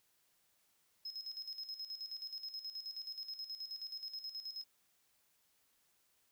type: tone with tremolo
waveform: triangle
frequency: 5140 Hz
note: E8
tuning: 45 cents flat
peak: -39 dBFS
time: 1.05-4.64 s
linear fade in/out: 5 ms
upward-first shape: square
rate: 9.4 Hz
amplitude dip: 70%
effects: tanh soft clip ceiling -35 dBFS + white hiss -75 dBFS RMS until 6.31 s